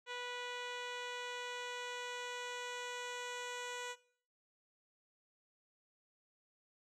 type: tone with low-pass filter sweep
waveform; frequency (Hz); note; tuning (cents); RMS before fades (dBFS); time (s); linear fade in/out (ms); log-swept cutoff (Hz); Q
10% pulse; 490.6; B4; -12; -44; 0.06-3.96; 50; 4400 to 6800; 1.4
effects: noise-tail reverb RT60 0.5 s tail -18 dB re dry